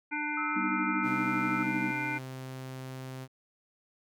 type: harmonic tone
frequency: 298.5 Hz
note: D4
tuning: 28 cents sharp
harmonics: 1 / 3 / 5 / 7 / 8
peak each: -37 / -37 / -37 / -37 / -37 dBFS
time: 0.11-2.19 s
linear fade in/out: 20 ms
type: tone with pitch glide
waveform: sine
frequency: 1295 to 1312.3 Hz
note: E6 to E6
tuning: -31 to -8 cents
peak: -33 dBFS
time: 0.37-1.63 s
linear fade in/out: 5 ms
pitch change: +23 cents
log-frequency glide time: 1.12-1.32 s
type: chord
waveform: sine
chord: G augmented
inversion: none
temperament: equal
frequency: 196 / 246.9 / 311.1 Hz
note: G3 / B3 / D#4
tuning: 0 / 0 / 0 cents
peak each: -36 / -36 / -34 dBFS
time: 0.55-1.92 s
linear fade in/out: 20 ms
type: tone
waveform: sawtooth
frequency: 130.6 Hz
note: C3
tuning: 3 cents flat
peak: -35 dBFS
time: 1.02-3.28 s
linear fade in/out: 50 ms
effects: none